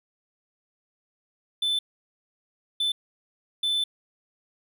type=tone bursts at uneven times; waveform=triangle; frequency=3520 Hz; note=A7; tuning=in tune; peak=-21 dBFS; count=3; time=1.62-1.79 / 2.8-2.92 / 3.63-3.84 s; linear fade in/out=5 ms; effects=none